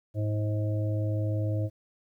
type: harmonic tone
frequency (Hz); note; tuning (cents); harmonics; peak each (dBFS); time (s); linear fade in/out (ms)
105.9; G#2; +34; 1 / 3 / 5 / 6; -26 / -36 / -38 / -40; 0.14-1.7; 50
effects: 11-bit